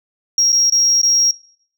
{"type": "tone with dropouts", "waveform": "sine", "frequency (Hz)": 5610, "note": "F8", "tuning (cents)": 7, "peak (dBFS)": -9, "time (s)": [0.38, 1.31], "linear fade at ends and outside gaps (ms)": 2, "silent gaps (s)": [[0.521, 0.527], [0.699, 0.722], [1.016, 1.031]], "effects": ["noise-tail reverb RT60 0.6 s tail -21 dB re dry", "tanh soft clip ceiling -8 dBFS"]}